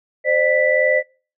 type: tone cluster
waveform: sine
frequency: 521 / 604 / 1977 Hz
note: C5 / D5 / B6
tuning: -7 / +48 / +1 cents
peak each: -18 dBFS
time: 0.24-1.03 s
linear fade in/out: 50 ms
effects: noise-tail reverb RT60 0.4 s tail -26 dB re dry